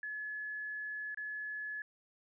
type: tone with dropouts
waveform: sine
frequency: 1707 Hz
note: G#6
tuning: 47 cents sharp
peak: -38 dBFS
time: 0.03-1.82 s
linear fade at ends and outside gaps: 2 ms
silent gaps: 1.146-1.173 s
effects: none